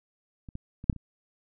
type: clicks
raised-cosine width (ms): 5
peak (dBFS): -30 / -24 / -28 / -6 / -26 / -29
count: 6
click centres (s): 0.488 / 0.554 / 0.841 / 0.898 / 0.928 / 0.963
effects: none